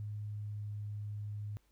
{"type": "tone with pitch glide", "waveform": "sine", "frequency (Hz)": [104.8, 104.08], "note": ["G#2", "G#2"], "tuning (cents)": [16, 4], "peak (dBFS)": -38, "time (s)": [0, 1.57], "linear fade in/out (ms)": 0, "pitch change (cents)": -12, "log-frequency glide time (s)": [0.16, 0.71], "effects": ["added 50 Hz sine -70 dBFS peak until 1.71 s", "pink hiss -75 dBFS RMS until 1.71 s"]}